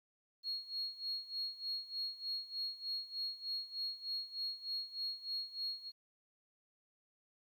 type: tone with tremolo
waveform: sine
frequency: 4300 Hz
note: C8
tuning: 47 cents sharp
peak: -35 dBFS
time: 0.43-5.92 s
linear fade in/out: 50 ms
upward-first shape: sine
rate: 3.3 Hz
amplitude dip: 85%
effects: tanh soft clip ceiling -31 dBFS + 12-bit